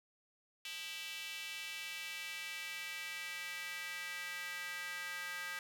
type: tone with high-pass filter sweep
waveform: square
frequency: 177.9 Hz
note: F3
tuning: 32 cents sharp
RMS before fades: -44 dBFS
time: 0.65-5.59 s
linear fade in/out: 2 ms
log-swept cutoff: 2800 to 1700 Hz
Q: 2.7
effects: 11-bit